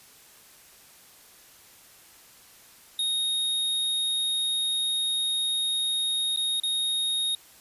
square tone with dropouts, 3729 Hz, A#7, in tune, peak -25 dBFS, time 2.99-7.35 s, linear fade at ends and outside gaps 2 ms, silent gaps 6.362-6.372 / 6.6-6.634 s, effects white hiss -53 dBFS RMS until 7.6 s + resampled to 32000 Hz

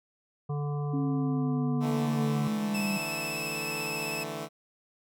harmonic tone, 145.7 Hz, D3, 13 cents flat, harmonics 1 / 3 / 5 / 7 / 8, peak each -29 / -39 / -43 / -46 / -47 dBFS, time 0.49-2.48 s, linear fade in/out 10 ms
sine linear sweep, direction down, 277.2 to 196 Hz, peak -28 dBFS, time 0.93-2.98 s, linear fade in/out 10 ms
10% pulse chord, D suspended second, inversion none, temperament equal, 146.83 / 164.81 / 220 Hz, D3 / E3 / A3, 0 / 0 / 0 cents, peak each -31 dBFS, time 1.8-4.49 s, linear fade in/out 50 ms
sawtooth tone with vibrato, 2612 Hz, E7, 17 cents flat, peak -30 dBFS, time 2.74-4.24 s, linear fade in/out 10 ms, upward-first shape triangle, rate 16 Hz, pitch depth 29 cents each way
effects none

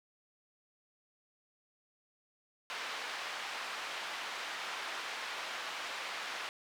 pink band-pass noise, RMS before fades -41 dBFS, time 2.7-6.49 s, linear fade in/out 0 ms, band 950 to 3800 Hz, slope 12 dB/octave, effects none

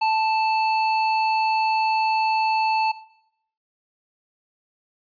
square tone, 880 Hz, A5, in tune, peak -19 dBFS, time 0.01-2.92 s, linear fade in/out 10 ms, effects noise-tail reverb RT60 0.7 s tail -17 dB re dry + resampled to 11025 Hz

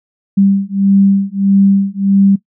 sine beating tone pair, 196 / 197.6 Hz, G3 / G3, 0 / +14 cents, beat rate 1.6 Hz, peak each -11 dBFS, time 0.37-2.36 s, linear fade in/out 10 ms, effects noise-tail reverb RT60 0.1 s tail -18 dB re dry

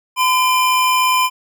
square tone pair together, 1017 / 2392 Hz, C6 / D7, -50 / +31 cents, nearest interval octave + minor third, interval 1481 cents, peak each -14 / -20 dBFS, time 0.16-1.3 s, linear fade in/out 50 ms, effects none

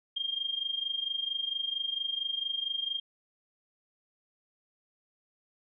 sine tone with amplitude modulation, 3210 Hz, G7, 40 cents sharp, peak -27 dBFS, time 0.16-3 s, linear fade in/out 10 ms, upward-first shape sine, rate 24.4 Hz, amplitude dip 80%, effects none

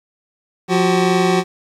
25% pulse tone pair together, 177.82 / 378.2 Hz, F3 / F#4, +31 / +38 cents, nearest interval octave + minor second, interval 1307 cents, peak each -12 dBFS, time 0.68-1.44 s, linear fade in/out 50 ms, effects low-pass 7000 Hz 12 dB/octave + 8-bit

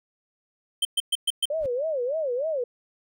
square tone bursts, 3121 Hz, G7, 8 cents flat, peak -21 dBFS, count 5, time 0.82-1.455 s, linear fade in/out 5 ms, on 31 ms, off 120 ms
sine tone with vibrato, 558 Hz, C#5, 11 cents sharp, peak -24 dBFS, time 1.5-2.64 s, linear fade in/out 5 ms, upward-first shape sine, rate 3.3 Hz, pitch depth 260 cents each way
brown noise with exponential growth, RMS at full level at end -36 dBFS, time 1.54-1.66 s, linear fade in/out 1 ms, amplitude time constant 24 ms
effects none

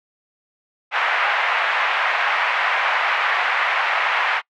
white band-pass noise, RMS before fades -20 dBFS, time 0.91-4.42 s, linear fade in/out 50 ms, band 710 to 2300 Hz, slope 24 dB/octave, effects noise-tail reverb RT60 0.1 s tail -25 dB re dry

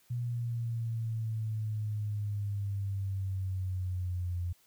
sine exponential sweep, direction down, 121.4 to 87.31 Hz, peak -31 dBFS, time 0.1-4.53 s, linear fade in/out 10 ms, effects white hiss -66 dBFS RMS until 4.66 s

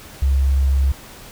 sine tone, 67.8 Hz, C#2, 38 cents flat, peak -13 dBFS, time 0.22-0.92 s, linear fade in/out 5 ms, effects pink hiss -40 dBFS RMS until 1.31 s

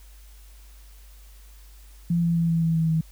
sine tone with pitch steps, 170.6 / 168.84 / 167.09 / 165.36 / 163.65 / 161.96 / 160.28 Hz, F3 / E3 / E3 / E3 / E3 / E3 / E3, -40 / +42 / +24 / +6 / -12 / -30 / -48 cents, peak -19 dBFS, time 2.1-3.01 s, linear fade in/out 5 ms, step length 130 ms, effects added 50 Hz sine -45 dBFS peak until 3.11 s + white hiss -56 dBFS RMS until 3.11 s

